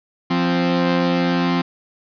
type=tone pair together; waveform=sawtooth; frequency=174.13 / 261.6 Hz; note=F3 / C4; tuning=-5 / 0 cents; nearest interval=perfect fifth; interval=705 cents; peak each=-15 dBFS; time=0.3-1.62 s; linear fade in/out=10 ms; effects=resampled to 11025 Hz + 7-bit